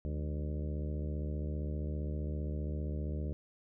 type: harmonic tone with a mistuned harmonic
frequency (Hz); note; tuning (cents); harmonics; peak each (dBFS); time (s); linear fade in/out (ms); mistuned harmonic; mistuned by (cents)
75.2; D2; +42; 1 / 2 / 3 / 4 / 5 / 6 / 7 / 8; -35 / -41 / -45 / -47 / -49 / -51 / -52 / -53; 0.05-3.33; 0; 3; -100
effects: none